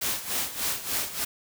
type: noise with tremolo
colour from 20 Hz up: white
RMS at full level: -27 dBFS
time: 0.01-1.25 s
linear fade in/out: 10 ms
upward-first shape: sine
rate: 3.4 Hz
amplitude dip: 75%
effects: none